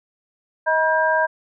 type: tone cluster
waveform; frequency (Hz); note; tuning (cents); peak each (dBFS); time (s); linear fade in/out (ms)
sine; 632 / 962 / 1596; D#5 / B5 / G6; +27 / -46 / +31; -20; 0.66-1.27; 20
effects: none